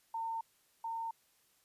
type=tone pair in turn; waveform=sine; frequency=907 / 910.5 Hz; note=A#5 / A#5; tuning=-48 / -41 cents; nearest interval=unison; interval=7 cents; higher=second; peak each=-35 / -36 dBFS; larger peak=first; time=0.14-0.41 / 0.84-1.11 s; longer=neither; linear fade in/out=5 ms; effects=white hiss -71 dBFS RMS until 1.64 s + resampled to 32000 Hz